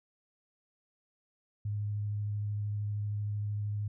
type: tone with vibrato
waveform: sine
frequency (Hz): 103.83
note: G#2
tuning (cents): 0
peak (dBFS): -31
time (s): 1.65-3.88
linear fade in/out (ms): 5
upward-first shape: square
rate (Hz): 13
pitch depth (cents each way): 9
effects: none